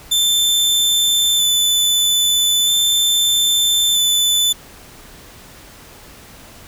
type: tone with vibrato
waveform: sawtooth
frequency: 3525 Hz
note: A7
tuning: 2 cents sharp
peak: -10 dBFS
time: 0.11-4.53 s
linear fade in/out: 10 ms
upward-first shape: square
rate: 0.39 Hz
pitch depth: 10 cents each way
effects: pink hiss -41 dBFS RMS until 6.67 s